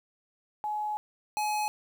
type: tone pair in turn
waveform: sine / square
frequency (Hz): 845 / 845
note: G#5 / G#5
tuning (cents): +30 / +30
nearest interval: unison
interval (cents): 0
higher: neither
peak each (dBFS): -29 / -28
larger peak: second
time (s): 0.64-0.97 / 1.37-1.68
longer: first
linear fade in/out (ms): 0
effects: 10-bit